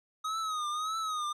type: tone with vibrato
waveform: square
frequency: 1256 Hz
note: D#6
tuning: 16 cents sharp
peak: -32 dBFS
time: 0.24-1.33 s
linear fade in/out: 10 ms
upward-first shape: triangle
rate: 1.7 Hz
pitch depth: 97 cents each way
effects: low-pass 8000 Hz 12 dB/octave